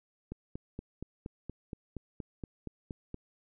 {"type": "click train", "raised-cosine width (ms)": 3, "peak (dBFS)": -26, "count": 13, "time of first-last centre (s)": [0.32, 3.144], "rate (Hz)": 4.25, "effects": []}